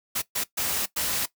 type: noise bursts at uneven times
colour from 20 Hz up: white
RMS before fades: -27 dBFS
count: 4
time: 0.15-0.22 / 0.35-0.44 / 0.57-0.86 / 0.96-1.26 s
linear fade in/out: 10 ms
effects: noise-tail reverb RT60 0.1 s tail -17 dB re dry